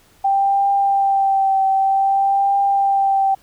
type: tone with vibrato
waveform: sine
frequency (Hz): 784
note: G5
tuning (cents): 0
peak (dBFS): -13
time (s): 0.24-3.35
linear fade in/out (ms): 10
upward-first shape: triangle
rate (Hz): 0.53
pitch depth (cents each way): 27
effects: pink hiss -53 dBFS RMS until 3.42 s